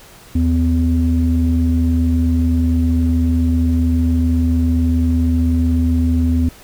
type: tone pair together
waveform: sine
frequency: 78.6 / 251.4 Hz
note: D#2 / B3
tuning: +18 / +31 cents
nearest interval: octave + minor sixth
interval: 2013 cents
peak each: -13 / -15 dBFS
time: 0.35-6.49 s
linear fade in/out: 5 ms
effects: tanh soft clip ceiling -6 dBFS + pink hiss -42 dBFS RMS until 6.63 s

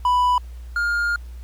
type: tone pair in turn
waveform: triangle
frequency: 990 / 1412.8 Hz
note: B5 / F6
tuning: +4 / +20 cents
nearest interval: tritone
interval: 616 cents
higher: second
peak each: -13 / -17 dBFS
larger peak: first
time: 0.05-0.38 / 0.76-1.16 s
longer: second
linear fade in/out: 2 ms
effects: added 60 Hz sine -33 dBFS peak until 1.43 s + pink hiss -55 dBFS RMS until 1.43 s

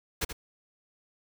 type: noise with echo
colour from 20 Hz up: pink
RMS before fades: -29 dBFS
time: 0.21-0.25 s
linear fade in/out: 10 ms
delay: 80 ms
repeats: 1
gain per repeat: -9 dB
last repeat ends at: 0.33 s
effects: none

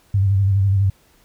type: tone with vibrato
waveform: sine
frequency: 98 Hz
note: G2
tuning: in tune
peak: -13 dBFS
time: 0.14-0.9 s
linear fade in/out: 5 ms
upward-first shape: square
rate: 12 Hz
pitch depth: 41 cents each way
effects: pink hiss -56 dBFS RMS until 1.24 s

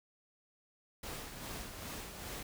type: noise with tremolo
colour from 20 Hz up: pink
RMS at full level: -43 dBFS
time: 1.03-2.43 s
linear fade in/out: 5 ms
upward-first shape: sine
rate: 2.5 Hz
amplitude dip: 45%
effects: none

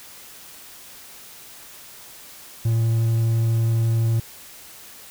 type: tone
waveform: triangle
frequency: 114 Hz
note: A#2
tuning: 38 cents flat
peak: -15 dBFS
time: 2.65-4.2 s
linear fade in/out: 5 ms
effects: white hiss -43 dBFS RMS until 5.1 s

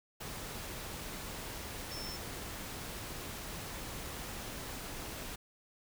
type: tone in noise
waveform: sine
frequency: 5350 Hz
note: E8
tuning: 25 cents sharp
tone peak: -43 dBFS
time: 1.91-2.17 s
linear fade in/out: 10 ms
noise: pink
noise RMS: -43 dBFS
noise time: 0.2-5.36 s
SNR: -3 dB
effects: none

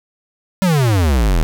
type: exponential sweep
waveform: square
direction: down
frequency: 197.5 to 37 Hz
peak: -12 dBFS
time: 0.62-1.43 s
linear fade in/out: 0 ms
effects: none

